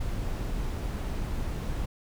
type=noise; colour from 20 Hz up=brown; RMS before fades=-31 dBFS; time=0-1.86 s; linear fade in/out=10 ms; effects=none